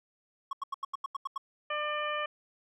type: tone bursts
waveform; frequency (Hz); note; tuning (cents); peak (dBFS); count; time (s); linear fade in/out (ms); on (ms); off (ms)
triangle; 1098; C#6; -17; -29; 9; 0.51-1.379; 5; 21; 85
type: harmonic tone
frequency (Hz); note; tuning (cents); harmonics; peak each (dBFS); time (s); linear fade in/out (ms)
598; D5; +31; 1 / 2 / 3 / 4 / 5; -36 / -34 / -38 / -40 / -41; 1.7-2.26; 5
effects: none